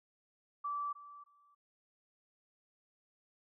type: tone with echo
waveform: sine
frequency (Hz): 1160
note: D6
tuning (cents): -22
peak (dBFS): -35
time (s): 0.64-0.93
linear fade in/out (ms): 10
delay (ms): 310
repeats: 2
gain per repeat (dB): -15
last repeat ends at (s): 1.55
effects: none